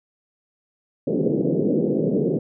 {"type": "band-pass noise", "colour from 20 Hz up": "white", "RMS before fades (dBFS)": -21, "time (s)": [1.07, 2.39], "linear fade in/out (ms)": 5, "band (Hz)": [140, 490], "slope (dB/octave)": 48, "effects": []}